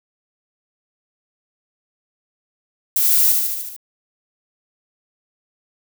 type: noise with echo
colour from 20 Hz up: violet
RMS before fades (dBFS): -17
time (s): 2.96-3.32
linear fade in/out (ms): 2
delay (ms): 74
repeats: 6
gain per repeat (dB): -3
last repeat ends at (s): 3.764
effects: none